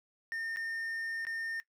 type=tone with dropouts; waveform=triangle; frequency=1819 Hz; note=A#6; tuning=43 cents flat; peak=-33 dBFS; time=0.32-1.6 s; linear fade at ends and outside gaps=0 ms; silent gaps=0.561-0.57 / 1.251-1.268 s; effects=noise-tail reverb RT60 0.1 s tail -17 dB re dry